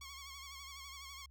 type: tone with vibrato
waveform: 10% pulse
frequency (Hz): 1100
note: C#6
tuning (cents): -14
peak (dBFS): -40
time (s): 0.01-1.26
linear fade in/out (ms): 5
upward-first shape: sine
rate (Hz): 12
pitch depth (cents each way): 58
effects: added 68 Hz sine -57 dBFS peak until 1.3 s